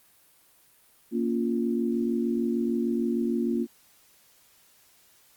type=chord; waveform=sine; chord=Bb minor; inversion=none; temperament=just; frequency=233.1 / 279.7 / 349.6 Hz; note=Bb3 / Db4 / F4; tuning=0 / +16 / +2 cents; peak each=-26 / -31 / -29 dBFS; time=1.11-3.67 s; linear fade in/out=50 ms; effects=white hiss -60 dBFS RMS until 5.36 s + Opus 32 kbps